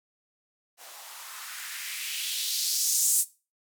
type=noise with band-pass filter sweep; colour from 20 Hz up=violet; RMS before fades=-30 dBFS; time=0.77-3.25 s; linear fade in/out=50 ms; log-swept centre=600 to 8700 Hz; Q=2.2; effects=noise-tail reverb RT60 0.3 s tail -18 dB re dry